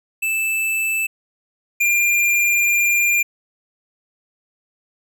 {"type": "tone pair in turn", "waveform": "square", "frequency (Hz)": [2637, 2397], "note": ["E7", "D7"], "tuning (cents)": [0, 35], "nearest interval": "major second", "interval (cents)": 165, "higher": "first", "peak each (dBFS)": [-19, -15], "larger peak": "second", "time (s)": [[0.22, 1.07], [1.8, 3.23]], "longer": "second", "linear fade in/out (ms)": 10, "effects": []}